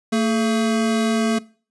square tone pair together, 225.5 / 425.7 Hz, A3 / G#4, +43 / +43 cents, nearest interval major seventh, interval 1100 cents, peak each -18 / -26 dBFS, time 0.12-1.39 s, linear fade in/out 10 ms, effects noise-tail reverb RT60 0.4 s tail -21 dB re dry + resampled to 24000 Hz

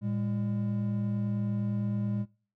triangle tone pair together, 113.76 / 202.7 Hz, A#2 / G#3, -42 / -42 cents, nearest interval minor seventh, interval 1000 cents, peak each -29 / -29 dBFS, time 0.01-2.26 s, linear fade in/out 50 ms, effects noise-tail reverb RT60 0.4 s tail -22 dB re dry

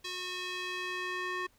square tone with band-pass filter sweep, 364.3 Hz, F#4, 27 cents flat, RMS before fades -37 dBFS, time 0.04-1.47 s, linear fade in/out 10 ms, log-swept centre 3900 to 1600 Hz, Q 1.4, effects pink hiss -67 dBFS RMS until 1.58 s

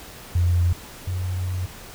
sine tone pair in turn, 87.31 / 91.49 Hz, F2 / F#2, 0 / -19 cents, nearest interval minor second, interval 81 cents, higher second, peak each -16 / -23 dBFS, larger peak first, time 0.35-0.73 / 1.07-1.66 s, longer second, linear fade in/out 5 ms, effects pink hiss -41 dBFS RMS until 1.94 s

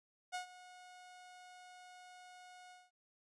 sawtooth tone with ADSR envelope, 727 Hz, F#5, 31 cents flat, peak -34 dBFS, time 0.32-2.91 s, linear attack 28 ms, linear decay 110 ms, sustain -17 dB, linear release 200 ms, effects resampled to 22050 Hz

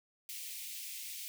white high-pass noise, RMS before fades -44 dBFS, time 0.29-1.28 s, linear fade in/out 0 ms, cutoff 2100 Hz, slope 48 dB/octave, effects none

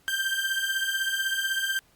30% pulse beating tone pair, 1566 / 1582 Hz, G6 / G6, -2 / +15 cents, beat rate 16 Hz, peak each -26 dBFS, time 0.08-1.79 s, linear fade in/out 0 ms, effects pink hiss -62 dBFS RMS until 1.95 s + Opus 48 kbps

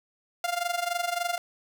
sawtooth tone with amplitude modulation, 698.5 Hz, F5, in tune, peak -20 dBFS, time 0.44-1.38 s, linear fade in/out 2 ms, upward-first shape sine, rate 23.5 Hz, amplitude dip 80%, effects none

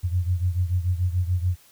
sine beating tone pair, 87.9 / 94.8 Hz, F2 / F#2, +12 / +43 cents, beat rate 6.9 Hz, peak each -22 / -26 dBFS, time 0.03-1.56 s, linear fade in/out 20 ms, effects white hiss -55 dBFS RMS until 1.71 s

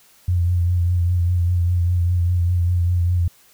sine tone with vibrato, 87.9 Hz, F2, 12 cents sharp, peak -15 dBFS, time 0.28-3.28 s, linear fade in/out 5 ms, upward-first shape triangle, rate 5 Hz, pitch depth 45 cents each way, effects white hiss -53 dBFS RMS until 3.53 s

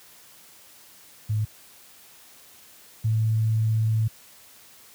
sine tone pair in turn, 107.2 / 110.53 Hz, A2 / A2, -45 / +8 cents, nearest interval minor second, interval 53 cents, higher second, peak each -21 / -19 dBFS, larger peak second, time 1.29-1.45 / 3.04-4.08 s, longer second, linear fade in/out 10 ms, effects white hiss -51 dBFS RMS until 4.94 s + high-pass 60 Hz 12 dB/octave

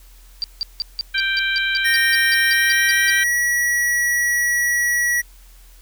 sine tone bursts, 4699 Hz, D8, in tune, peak -19 dBFS, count 15, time 0.42-3.1 s, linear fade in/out 0 ms, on 20 ms, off 170 ms
harmonic tone, 784 Hz, G5, in tune, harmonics 2 / 3 / 4 / 5, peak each -20 / -24 / -26 / -28 dBFS, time 1.14-3.24 s, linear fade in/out 10 ms
square tone with pitch glide, 1854 to 1928.3 Hz, A#6 to B6, -10 to -42 cents, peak -17 dBFS, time 1.84-5.22 s, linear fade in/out 20 ms, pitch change +68 cents, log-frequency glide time 2.44-3.35 s
effects added 42 Hz sine -43 dBFS peak until 5.81 s + white hiss -52 dBFS RMS until 5.81 s

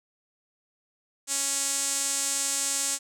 sawtooth tone with band-pass filter, 277.2 Hz, C#4, in tune, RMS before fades -28 dBFS, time 1.27-2.99 s, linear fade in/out 50 ms, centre 7800 Hz, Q 3.4, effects none

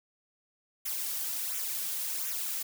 blue noise with flanger, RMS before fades -34 dBFS, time 0.85-2.63 s, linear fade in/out 10 ms, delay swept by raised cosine 0.22 to 3.02 ms, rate 1.4 Hz, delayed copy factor -0.65, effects none

